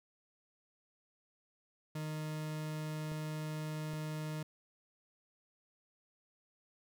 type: tone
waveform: 40% pulse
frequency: 154.4 Hz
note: D#3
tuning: 13 cents flat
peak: -37 dBFS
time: 1.95-4.43 s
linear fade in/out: 5 ms
type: clicks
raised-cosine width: 2 ms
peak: -36 dBFS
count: 2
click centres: 3.118 / 3.935 s
effects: none